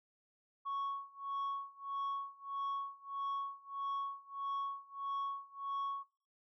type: tone with tremolo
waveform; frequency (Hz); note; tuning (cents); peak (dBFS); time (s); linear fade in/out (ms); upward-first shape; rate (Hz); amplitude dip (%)
sine; 1108.7; C#6; 0; -32; 0.65-6.04; 20; sine; 1.6; 95
effects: noise-tail reverb RT60 0.4 s tail -21 dB re dry + tanh soft clip ceiling -34 dBFS